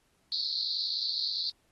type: band-pass noise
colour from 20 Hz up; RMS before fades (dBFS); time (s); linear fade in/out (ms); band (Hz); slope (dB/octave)
white; -32; 0.32-1.5; 0; 4000 to 4600; 96
effects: pink hiss -71 dBFS RMS until 1.71 s + AAC 32 kbps